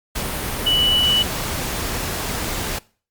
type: tone in noise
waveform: sine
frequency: 2960 Hz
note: F#7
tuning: in tune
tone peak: -14 dBFS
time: 0.66-1.23 s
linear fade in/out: 10 ms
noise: pink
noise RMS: -25 dBFS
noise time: 0.15-2.79 s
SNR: +8 dB
effects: noise-tail reverb RT60 0.4 s tail -22 dB re dry + Opus 48 kbps